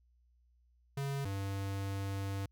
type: tone pair in turn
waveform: square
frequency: 138.9 / 98.22 Hz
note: C#3 / G2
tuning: +4 / +4 cents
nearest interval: tritone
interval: 600 cents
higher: first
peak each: -35 / -36 dBFS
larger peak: first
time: 0.97-1.25 / 1.25-2.46 s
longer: second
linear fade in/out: 5 ms
effects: added 60 Hz sine -66 dBFS peak until 2.51 s